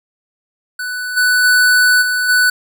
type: tone with level steps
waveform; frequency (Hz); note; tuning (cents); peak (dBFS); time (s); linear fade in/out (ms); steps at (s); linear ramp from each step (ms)
square; 1491; F#6; +13; -21 / -11 / -9 / -15 / -10; 0.79-2.5; 5; 1.16 / 1.43 / 2.01 / 2.28; 20
effects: none